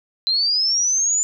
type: linear sweep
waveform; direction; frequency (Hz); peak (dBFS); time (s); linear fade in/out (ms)
sine; up; 4040 to 7100; -16; 0.27-1.23; 0
effects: none